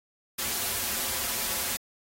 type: noise with comb filter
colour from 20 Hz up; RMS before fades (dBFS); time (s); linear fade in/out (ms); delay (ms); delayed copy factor
white; -30; 0.38-1.77; 10; 6.5; -0.7
effects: AAC 48 kbps